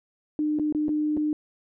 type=tone with dropouts; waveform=sine; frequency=302.4 Hz; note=D#4; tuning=49 cents flat; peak=-22 dBFS; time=0.39-1.33 s; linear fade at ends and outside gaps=1 ms; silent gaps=0.588-0.596 / 0.725-0.748 / 0.883-0.891 / 1.168-1.173 s; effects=none